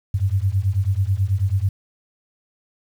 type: beating tone pair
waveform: sine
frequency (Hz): 92.5 / 101.7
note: F#2 / G#2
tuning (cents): 0 / -36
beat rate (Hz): 9.2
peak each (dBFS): -20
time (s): 0.14-1.69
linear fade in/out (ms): 5
effects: 8-bit